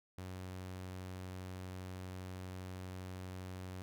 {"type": "tone", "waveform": "sawtooth", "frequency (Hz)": 92.5, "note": "F#2", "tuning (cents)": 0, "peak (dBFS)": -40, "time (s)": [0.18, 3.82], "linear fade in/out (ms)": 0, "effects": []}